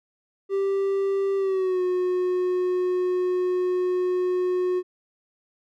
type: tone with pitch glide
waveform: triangle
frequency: 392 to 363.6 Hz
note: G4 to F#4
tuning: 0 to -30 cents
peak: -19 dBFS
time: 0.49-4.83 s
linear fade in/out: 50 ms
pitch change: -130 cents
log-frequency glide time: 1.37-1.82 s
effects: none